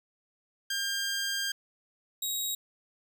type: tone pair in turn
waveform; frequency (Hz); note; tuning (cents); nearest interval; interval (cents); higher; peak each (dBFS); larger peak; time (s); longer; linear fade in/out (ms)
15% pulse; 1600 / 3805; G6 / A#7; +35 / +35; octave + minor third; 1500; second; -23 / -23; neither; 0.7-1.52 / 2.22-2.55; first; 5
effects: none